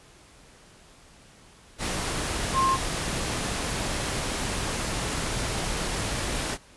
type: tone in noise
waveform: sine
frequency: 1062 Hz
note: C6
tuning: 25 cents sharp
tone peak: -20 dBFS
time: 2.53-2.78 s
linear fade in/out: 50 ms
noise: pink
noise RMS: -29 dBFS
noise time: 1.78-6.58 s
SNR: +6 dB
effects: pink hiss -53 dBFS RMS until 6.76 s + resampled to 24000 Hz